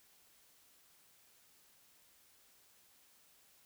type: silence
effects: white hiss -67 dBFS RMS until 3.65 s